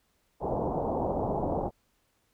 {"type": "low-pass noise", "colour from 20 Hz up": "white", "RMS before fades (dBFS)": -30, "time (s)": [0.4, 1.71], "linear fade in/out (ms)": 50, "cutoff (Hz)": 880, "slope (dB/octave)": 48, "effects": ["pink hiss -72 dBFS RMS until 2.33 s"]}